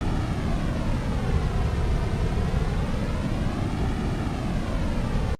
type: noise with flanger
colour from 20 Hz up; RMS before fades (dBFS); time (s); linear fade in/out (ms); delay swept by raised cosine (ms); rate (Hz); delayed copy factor
brown; -24; 0.01-5.35; 0; 1.9 to 3.6; 0.25; -0.55
effects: low-pass 7000 Hz 12 dB/octave + Opus 48 kbps